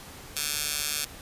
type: tone with high-pass filter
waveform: 15% pulse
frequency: 148.2 Hz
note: D3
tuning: 16 cents sharp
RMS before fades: -30 dBFS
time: 0.36-1.05 s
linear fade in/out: 5 ms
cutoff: 3900 Hz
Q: 0.58
effects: pink hiss -45 dBFS RMS until 1.21 s + resampled to 32000 Hz

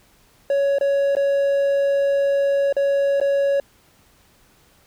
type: tone with dropouts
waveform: triangle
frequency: 558 Hz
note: C#5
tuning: 11 cents sharp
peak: -14 dBFS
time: 0.5-3.6 s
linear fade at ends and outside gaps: 2 ms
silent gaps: 0.785-0.81 / 1.152-1.167 / 2.726-2.766 / 3.201-3.213 s
effects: pink hiss -56 dBFS RMS until 4.86 s

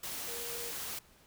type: tone in noise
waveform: sine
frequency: 471.5 Hz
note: A#4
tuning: 20 cents sharp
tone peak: -45 dBFS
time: 0.28-0.71 s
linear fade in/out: 5 ms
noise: white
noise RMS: -40 dBFS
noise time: 0.03-0.99 s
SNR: -8 dB
effects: pink hiss -62 dBFS RMS until 1.26 s

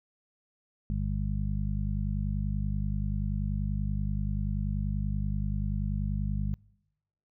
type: harmonic tone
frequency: 50.4 Hz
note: G1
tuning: 49 cents sharp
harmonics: 1 / 2 / 3 / 4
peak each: -30 / -33 / -35 / -36 dBFS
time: 0.9-6.54 s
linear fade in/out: 0 ms
effects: noise-tail reverb RT60 0.9 s tail -26 dB re dry

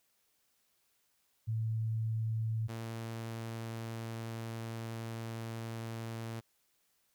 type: tone pair in turn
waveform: sine / sawtooth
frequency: 111.4 / 113.87 Hz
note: A2 / A#2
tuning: +22 / -40 cents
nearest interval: unison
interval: 38 cents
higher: second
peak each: -31 / -35 dBFS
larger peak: first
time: 1.47-2.68 / 2.68-6.41 s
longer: second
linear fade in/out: 20 ms
effects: white hiss -75 dBFS RMS until 7.14 s

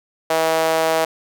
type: tone with high-pass filter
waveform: sawtooth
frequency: 161.3 Hz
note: E3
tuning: 37 cents flat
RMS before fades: -18 dBFS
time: 0.3-1.05 s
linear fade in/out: 5 ms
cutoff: 610 Hz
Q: 2.7
effects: none

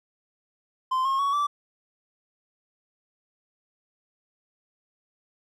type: tone with pitch steps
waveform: triangle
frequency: 1037 / 1077.3 / 1119.2 / 1162.6 Hz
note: C6 / C#6 / C#6 / D6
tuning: -16 / -50 / +16 / -18 cents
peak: -20 dBFS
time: 0.91-1.47 s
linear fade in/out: 10 ms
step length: 140 ms
effects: none

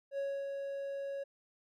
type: tone with ADSR envelope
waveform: triangle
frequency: 554.4 Hz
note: C#5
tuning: in tune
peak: -31 dBFS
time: 0.11-1.24 s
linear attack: 71 ms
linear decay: 270 ms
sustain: -4 dB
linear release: 12 ms
effects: none

